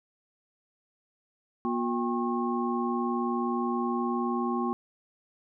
sine tone cluster, 240.1 / 359.2 / 796 / 1085 Hz, B3 / F4 / G5 / C#6, -49 / +49 / +26 / -37 cents, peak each -29 / -32 / -35 / -33 dBFS, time 1.65-4.73 s, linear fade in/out 0 ms, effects none

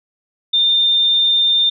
sine tone, 3609 Hz, A7, 43 cents sharp, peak -11 dBFS, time 0.53-1.7 s, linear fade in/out 10 ms, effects none

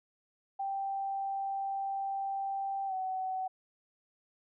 sine tone with pitch glide, 784 to 753.4 Hz, G5 to F#5, 0 to +31 cents, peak -32 dBFS, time 0.59-3.48 s, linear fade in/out 10 ms, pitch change -69 cents, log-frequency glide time 2.87-2.93 s, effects none

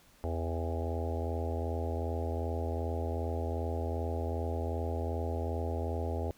harmonic tone with a mistuned harmonic, 82.6 Hz, E2, 4 cents sharp, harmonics 1 / 3 / 4 / 5 / 6 / 7 / 8 / 9 / 10, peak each -33 / -42 / -44 / -41 / -42 / -45 / -43 / -47 / -46 dBFS, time 0.24-6.31 s, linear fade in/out 0 ms, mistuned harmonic 9, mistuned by +52 cents, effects pink hiss -62 dBFS RMS until 6.37 s

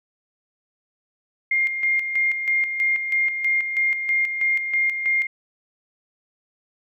sine tone with tremolo, 2119 Hz, C7, 21 cents sharp, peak -17 dBFS, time 1.51-5.27 s, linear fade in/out 5 ms, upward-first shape square, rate 3.1 Hz, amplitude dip 55%, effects none

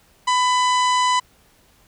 harmonic tone, 999 Hz, B5, 20 cents sharp, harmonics 1 / 2 / 3 / 4 / 5 / 6 / 7 / 8 / 9, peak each -16 / -26 / -27 / -30 / -34 / -36 / -33 / -37 / -41 dBFS, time 0.27-1.2 s, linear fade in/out 10 ms, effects pink hiss -56 dBFS RMS until 1.87 s

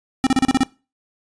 square tone bursts, 263.7 Hz, C4, 14 cents sharp, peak -13 dBFS, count 7, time 0.24-0.633 s, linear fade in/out 0 ms, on 27 ms, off 34 ms, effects noise-tail reverb RT60 0.3 s tail -21 dB re dry + resampled to 22050 Hz

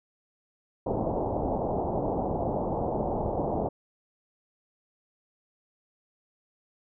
white low-pass noise, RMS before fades -29 dBFS, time 0.86-3.69 s, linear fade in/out 10 ms, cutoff 840 Hz, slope 48 dB/octave, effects none

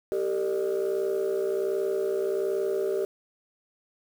sine tone cluster, 389.6 / 450.9 / 601 Hz, G4 / A4 / D5, -11 / +42 / +40 cents, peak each -25 / -29 / -31 dBFS, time 0.12-3.05 s, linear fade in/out 0 ms, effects tanh soft clip ceiling -20 dBFS + 8-bit

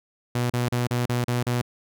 sawtooth tone bursts, 121.8 Hz, B2, 24 cents flat, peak -18 dBFS, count 7, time 0.35-1.616 s, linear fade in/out 5 ms, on 150 ms, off 36 ms, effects none

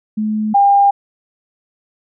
sine tone pair in turn, 214.6 / 801.6 Hz, A3 / G5, -43 / +38 cents, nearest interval octave + major seventh, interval 2281 cents, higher second, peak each -15 / -7 dBFS, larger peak second, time 0.17-0.54 / 0.54-0.91 s, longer neither, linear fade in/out 10 ms, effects none

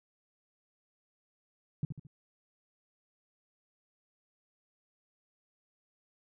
sine tone with echo, 145.2 Hz, D3, 19 cents flat, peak -27 dBFS, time 1.83-1.85 s, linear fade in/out 2 ms, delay 73 ms, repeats 3, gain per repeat -7 dB, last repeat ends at 2.069 s, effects none

